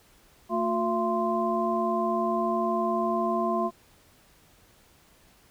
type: tone cluster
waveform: sine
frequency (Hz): 224.7 / 358.5 / 678 / 1042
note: A3 / F4 / E5 / C6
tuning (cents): +37 / +45 / +49 / -7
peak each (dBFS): -30 / -30 / -28 / -29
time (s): 0.49-3.71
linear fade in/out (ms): 50
effects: pink hiss -59 dBFS RMS until 5.5 s